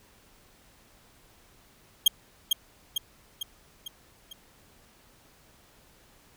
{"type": "tone with echo", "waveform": "40% pulse", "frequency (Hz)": 3224, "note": "G7", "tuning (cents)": 48, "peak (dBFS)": -14, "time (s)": [2.06, 2.08], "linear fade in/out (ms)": 5, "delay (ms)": 450, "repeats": 5, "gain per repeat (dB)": -5, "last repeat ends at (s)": 4.33, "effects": ["pink hiss -59 dBFS RMS until 6.36 s"]}